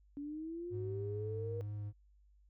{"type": "linear sweep", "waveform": "sine", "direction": "up", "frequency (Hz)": [282, 477.4], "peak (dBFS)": -40, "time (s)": [0.17, 1.61], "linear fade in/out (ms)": 0}
{"type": "tone with vibrato", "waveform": "triangle", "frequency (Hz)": 103.83, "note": "G#2", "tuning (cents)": 0, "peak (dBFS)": -37, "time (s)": [0.7, 1.93], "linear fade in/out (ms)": 50, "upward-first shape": "sine", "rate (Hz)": 4.1, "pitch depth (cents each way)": 11}
{"effects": ["added 50 Hz sine -63 dBFS peak until 2.49 s"]}